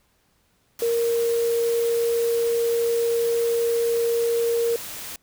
sine tone in noise, 466.2 Hz, A#4, in tune, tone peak -19 dBFS, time 0.82-4.76 s, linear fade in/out 2 ms, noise white, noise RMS -35 dBFS, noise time 0.79-5.16 s, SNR +13 dB, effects pink hiss -65 dBFS RMS until 5.22 s

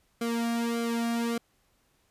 sawtooth tone with flanger, 233.1 Hz, A#3, in tune, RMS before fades -29 dBFS, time 0.21-1.38 s, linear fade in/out 5 ms, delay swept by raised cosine 1.1 to 2.01 ms, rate 1.7 Hz, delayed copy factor -0.9, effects pink hiss -69 dBFS RMS until 2.1 s + resampled to 32000 Hz

